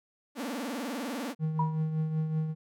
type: tone with vibrato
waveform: sawtooth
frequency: 258 Hz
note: C4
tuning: 24 cents flat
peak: -29 dBFS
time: 0.35-1.35 s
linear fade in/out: 50 ms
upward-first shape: sine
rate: 20 Hz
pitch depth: 250 cents each way
type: tone with tremolo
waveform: triangle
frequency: 157.2 Hz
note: D#3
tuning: 18 cents sharp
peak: -23 dBFS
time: 1.39-2.55 s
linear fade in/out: 50 ms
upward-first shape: triangle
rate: 5.3 Hz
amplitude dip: 55%
type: tone with exponential decay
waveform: sine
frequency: 967 Hz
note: B5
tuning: 37 cents flat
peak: -24 dBFS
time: 1.59-1.82 s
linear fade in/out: 5 ms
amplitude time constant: 50 ms
effects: none